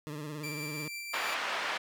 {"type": "tone with vibrato", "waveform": "20% pulse", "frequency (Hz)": 150, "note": "D3", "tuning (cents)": 37, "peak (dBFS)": -33, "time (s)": [0.07, 0.88], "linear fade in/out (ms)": 0, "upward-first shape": "sine", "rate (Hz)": 18, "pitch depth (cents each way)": 67}
{"type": "tone with tremolo", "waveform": "sawtooth", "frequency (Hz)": 2349, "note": "D7", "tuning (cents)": 0, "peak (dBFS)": -34, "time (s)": [0.43, 1.35], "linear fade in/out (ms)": 10, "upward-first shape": "sine", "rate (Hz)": 6.1, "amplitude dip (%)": 25}
{"type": "band-pass noise", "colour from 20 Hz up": "pink", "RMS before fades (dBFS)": -34, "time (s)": [1.13, 1.78], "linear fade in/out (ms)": 10, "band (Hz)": [920, 2800], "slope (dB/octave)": 12}
{"effects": []}